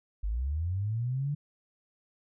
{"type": "linear sweep", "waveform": "sine", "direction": "up", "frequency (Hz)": [47.12, 148.4], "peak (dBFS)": -28, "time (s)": [0.23, 1.35], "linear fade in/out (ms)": 10, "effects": []}